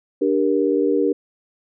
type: chord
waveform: sine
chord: G minor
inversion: second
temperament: just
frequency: 294 / 392 / 470.4 Hz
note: D4 / G4 / Bb4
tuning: +2 / 0 / +16 cents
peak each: -20 dBFS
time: 0.21-1.13 s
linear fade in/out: 10 ms
effects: none